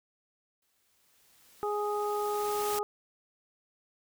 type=noise with exponential growth; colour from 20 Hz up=white; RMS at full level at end=-36 dBFS; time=0.62-2.79 s; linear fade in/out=2 ms; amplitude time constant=470 ms
type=harmonic tone; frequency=415.3 Hz; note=G#4; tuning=in tune; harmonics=1 / 2 / 3; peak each=-31 / -34 / -36 dBFS; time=1.63-2.83 s; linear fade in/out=0 ms
effects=none